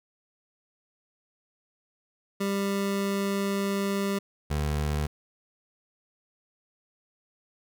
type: tone pair in turn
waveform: 25% pulse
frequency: 198.3 / 74.41 Hz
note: G3 / D2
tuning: +20 / +23 cents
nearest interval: octave + perfect fourth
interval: 1697 cents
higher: first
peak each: -22 dBFS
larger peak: neither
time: 2.4-4.19 / 4.5-5.07 s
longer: first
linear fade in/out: 10 ms
effects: none